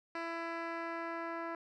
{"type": "tone with low-pass filter sweep", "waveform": "10% pulse", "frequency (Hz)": 333.5, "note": "E4", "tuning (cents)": 20, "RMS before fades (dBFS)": -40, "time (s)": [0.15, 1.55], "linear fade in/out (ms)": 2, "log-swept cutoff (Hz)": [3100, 1500], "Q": 0.91, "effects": []}